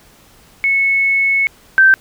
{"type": "tone pair in turn", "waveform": "sine", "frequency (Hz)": [2200, 1555.6], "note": ["C#7", "G6"], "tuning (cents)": [-14, -14], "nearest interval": "tritone", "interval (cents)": 600, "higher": "first", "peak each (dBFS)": [-11, -5], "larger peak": "second", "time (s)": [[0.64, 1.47], [1.78, 1.94]], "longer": "first", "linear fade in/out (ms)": 0, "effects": ["pink hiss -47 dBFS RMS until 2 s"]}